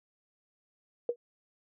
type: tone with exponential decay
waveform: sine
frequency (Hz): 478.8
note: A#4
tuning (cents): +46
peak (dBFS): -22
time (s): 1.09-1.16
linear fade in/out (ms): 2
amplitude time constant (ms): 15
effects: none